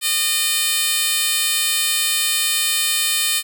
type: tone with high-pass filter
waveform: 10% pulse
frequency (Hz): 609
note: D#5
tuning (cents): -37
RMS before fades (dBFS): -19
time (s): 0.01-3.43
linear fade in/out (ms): 50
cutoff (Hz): 4100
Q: 0.6
effects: none